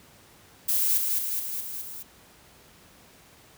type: noise with echo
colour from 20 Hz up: violet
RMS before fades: -24 dBFS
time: 0.68-0.98 s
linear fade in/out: 10 ms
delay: 210 ms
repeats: 5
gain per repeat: -3 dB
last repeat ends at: 2.03 s
effects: pink hiss -54 dBFS RMS until 3.57 s + high-pass 60 Hz 12 dB/octave